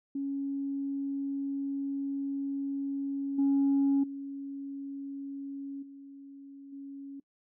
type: tone with level steps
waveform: sine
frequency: 277.2 Hz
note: C#4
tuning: in tune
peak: -30 / -21 / -36 / -45 / -40 dBFS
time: 0.15-7.2 s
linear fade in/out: 5 ms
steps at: 3.38 / 4.03 / 5.82 / 6.72 s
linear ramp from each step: 10 ms
effects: noise-tail reverb RT60 0.1 s tail -23 dB re dry + tanh soft clip ceiling -20 dBFS